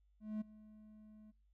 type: tone with ADSR envelope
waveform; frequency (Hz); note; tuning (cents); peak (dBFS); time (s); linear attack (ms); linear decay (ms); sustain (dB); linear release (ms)
triangle; 214.4; A3; -45; -34; 0.2-1.32; 210; 13; -20; 22
effects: noise-tail reverb RT60 0.3 s tail -26 dB re dry + added 50 Hz sine -69 dBFS peak until 1.53 s